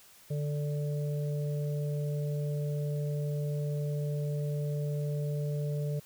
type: harmonic tone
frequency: 146.83 Hz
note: D3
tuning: in tune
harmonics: 1 / 3 / 4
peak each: -30 / -40 / -42 dBFS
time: 0.3-6 s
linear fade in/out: 10 ms
effects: white hiss -57 dBFS RMS until 6.05 s